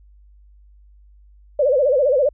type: tone with vibrato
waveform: sine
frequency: 546 Hz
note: C#5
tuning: 26 cents flat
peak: -13 dBFS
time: 1.59-2.29 s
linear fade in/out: 5 ms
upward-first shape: sine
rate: 15 Hz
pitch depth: 170 cents each way
effects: added 50 Hz sine -46 dBFS peak until 2.33 s